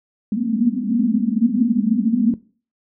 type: band-pass noise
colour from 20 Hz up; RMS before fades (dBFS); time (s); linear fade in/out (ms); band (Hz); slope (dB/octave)
pink; -18; 0.32-2.34; 2; 210 to 250; 96
effects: noise-tail reverb RT60 0.4 s tail -20 dB re dry